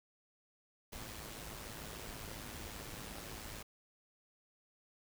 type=noise with amplitude modulation; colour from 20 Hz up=pink; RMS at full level=-45 dBFS; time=0.92-3.63 s; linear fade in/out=10 ms; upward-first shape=sine; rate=107 Hz; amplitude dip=50%; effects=none